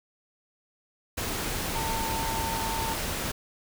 sine tone in noise, 901 Hz, A5, 41 cents sharp, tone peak -31 dBFS, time 1.75-2.94 s, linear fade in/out 10 ms, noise pink, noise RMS -31 dBFS, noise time 1.17-3.32 s, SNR -3 dB, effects none

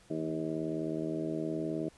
harmonic tone with a mistuned harmonic, 79.2 Hz, D#2, 31 cents sharp, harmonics 2 / 3 / 4 / 5 / 6 / 7 / 8, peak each -40 / -42 / -35 / -39 / -46 / -46 / -41 dBFS, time 0.1-1.89 s, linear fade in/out 5 ms, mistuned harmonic 2, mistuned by +25 cents, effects pink hiss -61 dBFS RMS until 1.97 s + resampled to 24000 Hz

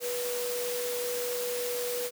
sine tone in noise, 488.1 Hz, B4, 20 cents flat, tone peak -31 dBFS, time 0-2.11 s, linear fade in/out 50 ms, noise white, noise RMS -36 dBFS, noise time 0-2.11 s, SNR +2 dB, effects high-pass 200 Hz 12 dB/octave

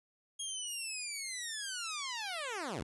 10% pulse linear sweep, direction down, 3287 to 51.91 Hz, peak -29 dBFS, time 0.39-2.83 s, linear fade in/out 10 ms, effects resampled to 24000 Hz

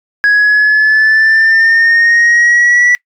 sine exponential sweep, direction up, 1661.2 to 1959 Hz, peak -3 dBFS, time 0.24-2.95 s, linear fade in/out 0 ms, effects noise-tail reverb RT60 0.1 s tail -25 dB re dry + tanh soft clip ceiling -4 dBFS

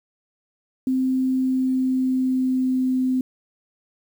sine tone with pitch glide, 260 to 257.2 Hz, C4 to C4, -11 to -30 cents, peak -18 dBFS, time 0.87-3.21 s, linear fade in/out 2 ms, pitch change -19 cents, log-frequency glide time 1.37-3 s, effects 8-bit

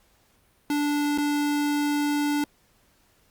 square tone with dropouts, 292.2 Hz, D4, 9 cents flat, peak -23 dBFS, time 0.7-2.44 s, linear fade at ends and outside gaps 2 ms, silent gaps 1.177-1.183 s, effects pink hiss -63 dBFS RMS until 3.3 s + Opus 48 kbps

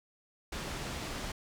pink low-pass noise, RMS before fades -39 dBFS, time 0.52-1.32 s, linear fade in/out 5 ms, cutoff 7200 Hz, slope 12 dB/octave, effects none

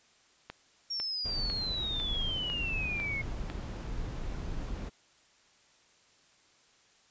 click train, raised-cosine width 0.3 ms, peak -24 dBFS, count 7, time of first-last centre 0.5-3.5 s, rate 2 Hz
sine exponential sweep, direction down, 5590 to 2154 Hz, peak -32 dBFS, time 0.9-3.22 s, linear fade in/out 10 ms
brown noise, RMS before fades -37 dBFS, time 1.24-4.9 s, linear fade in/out 20 ms
effects white hiss -64 dBFS RMS until 7.1 s + resampled to 16000 Hz

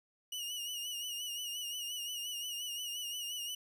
sawtooth tone with vibrato, 2900 Hz, F#7, 35 cents flat, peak -35 dBFS, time 0.32-3.55 s, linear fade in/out 5 ms, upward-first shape sine, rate 5.7 Hz, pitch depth 57 cents each way, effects none

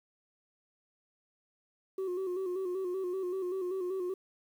sine tone with vibrato, 370 Hz, F#4, in tune, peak -29 dBFS, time 1.98-4.14 s, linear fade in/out 5 ms, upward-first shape square, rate 5.2 Hz, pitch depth 54 cents each way, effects tanh soft clip ceiling -31 dBFS + 10-bit

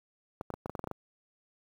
clicks, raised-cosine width 1 ms, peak -22 dBFS, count 10, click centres 0.411 / 0.503 / 0.539 / 0.659 / 0.696 / 0.752 / 0.793 / 0.841 / 0.873 / 0.913 s, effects high-pass 60 Hz 12 dB/octave + 9-bit

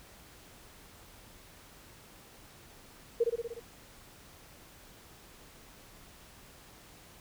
sine tone with echo, 466.7 Hz, A#4, 2 cents sharp, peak -22 dBFS, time 3.2-3.24 s, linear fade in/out 10 ms, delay 60 ms, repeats 6, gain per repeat -3 dB, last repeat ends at 3.6 s, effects pink hiss -55 dBFS RMS until 7.2 s

